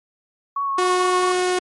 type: tone with vibrato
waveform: sine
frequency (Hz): 1108.7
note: C#6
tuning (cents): 0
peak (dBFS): -20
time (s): 0.56-1.32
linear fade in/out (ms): 5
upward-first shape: sine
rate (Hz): 4.5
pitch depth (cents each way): 18
type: tone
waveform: sawtooth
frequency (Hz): 363.8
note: F#4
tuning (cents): -29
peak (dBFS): -14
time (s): 0.78-1.59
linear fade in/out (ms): 5
effects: MP3 48 kbps